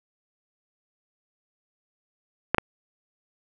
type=clicks; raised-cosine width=0.5 ms; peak=-4 dBFS; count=2; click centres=2.546 / 2.583 s; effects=none